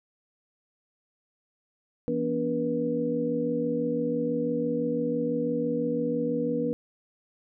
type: tone cluster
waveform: sine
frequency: 166.7 / 241.7 / 287.7 / 482.8 Hz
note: E3 / B3 / D4 / B4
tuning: +20 / -37 / -36 / -39 cents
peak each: -35 / -30 / -31 / -28 dBFS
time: 2.08-6.73 s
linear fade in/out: 0 ms
effects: none